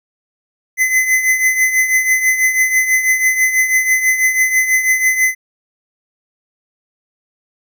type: tone with tremolo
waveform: square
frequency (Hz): 2035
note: C7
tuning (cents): -49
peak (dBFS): -9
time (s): 0.77-5.35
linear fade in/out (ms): 50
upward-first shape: triangle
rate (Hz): 6.1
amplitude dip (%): 70
effects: none